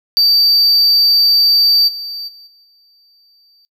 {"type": "tone with level steps", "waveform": "triangle", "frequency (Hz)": 4633, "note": "D8", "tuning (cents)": -24, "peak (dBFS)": [-7, -22, -36, -45, -48], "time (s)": [0.17, 3.65], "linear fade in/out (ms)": 0, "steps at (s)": [1.87, 2.27, 2.46, 2.63], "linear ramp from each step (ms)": 20, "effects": ["noise-tail reverb RT60 0.1 s tail -19 dB re dry"]}